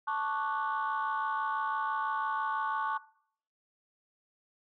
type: chord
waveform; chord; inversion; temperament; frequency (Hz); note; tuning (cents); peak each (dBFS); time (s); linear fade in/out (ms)
sine; D major seventh; second; equal; 880 / 1108.7 / 1174.7 / 1480; A5 / C#6 / D6 / F#6; 0 / 0 / 0 / 0; -33 / -32 / -38 / -37; 0.07-2.98; 10
effects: noise-tail reverb RT60 0.6 s tail -20 dB re dry + tanh soft clip ceiling -23 dBFS